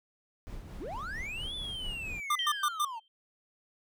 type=noise with tremolo; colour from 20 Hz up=brown; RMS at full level=-41 dBFS; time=0.47-2.2 s; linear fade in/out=0 ms; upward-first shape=sine; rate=4.4 Hz; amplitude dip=40%
type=linear two-way sweep; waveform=triangle; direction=up then down; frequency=190 to 3520 to 856 Hz; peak=-35 dBFS; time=0.79-3 s; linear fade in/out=20 ms; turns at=1.55 s
type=tone bursts; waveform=square; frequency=1194 Hz; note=D6; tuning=28 cents sharp; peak=-26 dBFS; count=4; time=2.3-2.85 s; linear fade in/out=5 ms; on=55 ms; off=110 ms
type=tone with exponential decay; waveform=sine; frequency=3136 Hz; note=G7; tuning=in tune; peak=-28 dBFS; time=2.39-3.08 s; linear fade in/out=1 ms; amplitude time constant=150 ms
effects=none